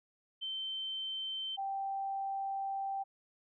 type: tone pair in turn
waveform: sine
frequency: 3100 / 782.9 Hz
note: G7 / G5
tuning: -20 / -2 cents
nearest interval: 2 octaves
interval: 2382 cents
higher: first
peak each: -36 / -34 dBFS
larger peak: second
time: 0.41-1.57 / 1.57-3.04 s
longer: second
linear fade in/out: 20 ms
effects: none